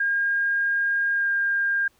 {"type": "tone with pitch glide", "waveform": "sine", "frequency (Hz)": [1617, 1605.8], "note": ["G#6", "G6"], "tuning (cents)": [-47, 41], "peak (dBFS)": -20, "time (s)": [0, 1.88], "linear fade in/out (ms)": 5, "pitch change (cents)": -12, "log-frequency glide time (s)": [1.14, 1.28], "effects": ["pink hiss -63 dBFS RMS until 1.99 s"]}